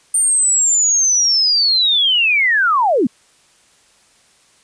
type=linear sweep; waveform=sine; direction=down; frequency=8960 to 202.1 Hz; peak=-11 dBFS; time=0.14-3.07 s; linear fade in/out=5 ms; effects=white hiss -53 dBFS RMS until 4.63 s + resampled to 22050 Hz

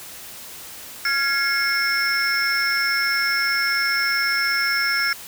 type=tone cluster; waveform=sine; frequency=1391 / 1668 / 2166 / 5340 Hz; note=F6 / G#6 / C#7 / E8; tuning=-7 / +7 / -41 / +22 cents; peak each=-23 dBFS; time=1.05-5.13 s; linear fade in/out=2 ms; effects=tanh soft clip ceiling -12 dBFS + white hiss -38 dBFS RMS until 5.27 s

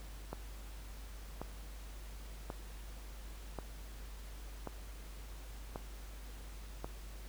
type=click train; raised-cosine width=1 ms; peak=-26 dBFS; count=7; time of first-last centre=0.33-6.845 s; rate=0.921 Hz; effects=added 50 Hz sine -46 dBFS peak until 7.28 s + pink hiss -56 dBFS RMS until 7.28 s

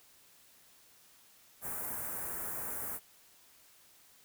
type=band-stop noise; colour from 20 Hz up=white; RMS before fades=-39 dBFS; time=1.61-3 s; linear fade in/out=50 ms; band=1700 to 9000 Hz; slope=24 dB/octave; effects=white hiss -62 dBFS RMS until 4.24 s

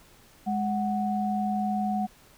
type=tone pair together; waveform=sine; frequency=207.8 / 740.5 Hz; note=G#3 / F#5; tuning=+1 / +1 cents; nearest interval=octave + minor seventh; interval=2200 cents; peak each=-27 / -28 dBFS; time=0.46-2.07 s; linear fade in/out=20 ms; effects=pink hiss -56 dBFS RMS until 2.37 s

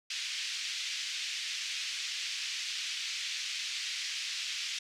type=band-pass noise; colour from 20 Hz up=pink; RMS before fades=-37 dBFS; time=0.1-4.79 s; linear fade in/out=5 ms; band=2300 to 6100 Hz; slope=24 dB/octave; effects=none

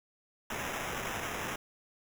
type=noise with sample-and-hold; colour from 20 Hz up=blue; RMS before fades=-37 dBFS; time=0.5-1.56 s; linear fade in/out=5 ms; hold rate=4410 Hz; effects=none

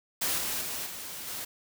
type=noise with level steps; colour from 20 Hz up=white; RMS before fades=-29 / -32 / -35 / -40 / -37 dBFS; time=0.21-1.45 s; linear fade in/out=10 ms; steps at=0.38 / 0.61 / 0.86 / 1.27 s; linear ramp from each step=5 ms; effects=none

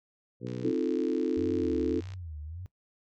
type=harmonic tone; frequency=61.74 Hz; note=B1; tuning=in tune; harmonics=2 / 3 / 4 / 5 / 6 / 7 / 8; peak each=-38 / -40 / -41 / -42 / -43 / -43 / -44 dBFS; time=0.4-0.73 s; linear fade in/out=50 ms
type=click train; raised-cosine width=0.2 ms; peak=-32 dBFS; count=104; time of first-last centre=0.47-2.137 s; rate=61.8 Hz
type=chord; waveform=sine; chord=F dominant seventh; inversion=second; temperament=equal; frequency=261.6 / 311.1 / 349.2 / 440 Hz; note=C4 / Eb4 / F4 / A4; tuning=0 / 0 / 0 / 0 cents; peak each=-31 dBFS; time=0.63-2.01 s; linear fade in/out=20 ms
type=tone with vibrato; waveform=sine; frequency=84.2 Hz; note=E2; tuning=37 cents sharp; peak=-38 dBFS; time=1.37-2.66 s; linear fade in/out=0 ms; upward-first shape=sine; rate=1.7 Hz; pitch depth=210 cents each way
effects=noise-tail reverb RT60 0.1 s tail -18 dB re dry

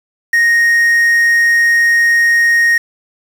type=tone with quantisation; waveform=triangle; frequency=1864.7 Hz; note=A#6; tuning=in tune; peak=-6 dBFS; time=0.33-2.78 s; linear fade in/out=5 ms; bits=5; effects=none

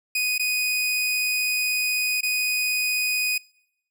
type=tone with dropouts; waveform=sawtooth; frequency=2489 Hz; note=D#7; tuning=in tune; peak=-18 dBFS; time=0.15-3.38 s; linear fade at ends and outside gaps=5 ms; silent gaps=0.381-0.394 / 2.209-2.23 s; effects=noise-tail reverb RT60 0.8 s tail -25 dB re dry

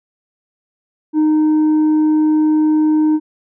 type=tone with tanh clipping; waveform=sine; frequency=308.4 Hz; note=D#4; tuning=15 cents flat; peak=-11 dBFS; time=1.13-3.2 s; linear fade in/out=50 ms; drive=3 dB; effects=none

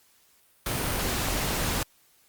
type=noise; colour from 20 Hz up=pink; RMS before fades=-28 dBFS; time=0.66-1.83 s; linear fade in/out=2 ms; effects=white hiss -62 dBFS RMS until 2.28 s + Opus 48 kbps

